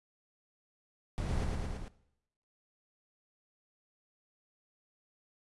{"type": "noise with echo", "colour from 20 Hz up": "brown", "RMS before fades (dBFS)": -35, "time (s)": [1.18, 1.44], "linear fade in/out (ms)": 0, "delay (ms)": 110, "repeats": 4, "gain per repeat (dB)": -2, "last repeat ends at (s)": 1.88, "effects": ["noise-tail reverb RT60 0.8 s tail -19 dB re dry", "resampled to 24000 Hz"]}